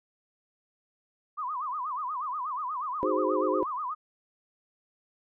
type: tone with vibrato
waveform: sine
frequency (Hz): 1108.7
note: C#6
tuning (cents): 0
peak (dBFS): -30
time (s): 1.37-3.95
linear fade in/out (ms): 20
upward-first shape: sine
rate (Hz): 8.3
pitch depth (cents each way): 220
type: chord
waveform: sine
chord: Ab dominant seventh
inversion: second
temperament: equal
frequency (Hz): 311.1 / 370 / 415.3 / 523.3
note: Eb4 / Gb4 / Ab4 / C5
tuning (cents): 0 / 0 / 0 / 0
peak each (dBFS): -31 / -30 / -31 / -29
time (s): 3.03-3.63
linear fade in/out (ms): 0
effects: none